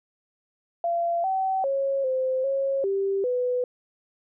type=tone with pitch steps; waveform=sine; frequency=684 / 764 / 547 / 519 / 545 / 392.1 / 496.9 Hz; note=F5 / G5 / C#5 / C5 / C#5 / G4 / B4; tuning=-36 / -45 / -23 / -14 / -29 / 0 / +11 cents; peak=-22 dBFS; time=0.84-3.64 s; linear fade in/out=2 ms; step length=400 ms; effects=none